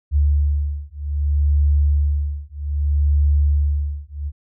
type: beating tone pair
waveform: sine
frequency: 72.4 / 73.03 Hz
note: D2 / D2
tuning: -24 / -9 cents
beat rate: 0.63 Hz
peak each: -18 dBFS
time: 0.11-4.32 s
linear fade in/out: 50 ms
effects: none